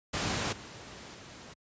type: noise with level steps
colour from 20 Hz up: pink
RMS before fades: -31 / -46 / -48 dBFS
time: 0.13-1.54 s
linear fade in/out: 10 ms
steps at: 0.52 / 1.14 s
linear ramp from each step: 10 ms
effects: high-pass 80 Hz 12 dB/octave + resampled to 16000 Hz